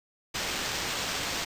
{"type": "noise with sample-and-hold", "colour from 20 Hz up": "white", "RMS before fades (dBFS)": -32, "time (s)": [0.34, 1.45], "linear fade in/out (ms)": 10, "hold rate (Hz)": 11025, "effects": ["resampled to 32000 Hz"]}